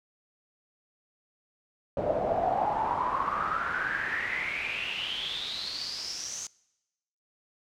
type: noise with band-pass filter sweep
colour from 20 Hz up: brown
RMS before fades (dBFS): -31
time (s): 1.97-6.47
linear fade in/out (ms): 2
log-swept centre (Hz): 560 to 6500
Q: 9.6
effects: noise-tail reverb RT60 1.0 s tail -24 dB re dry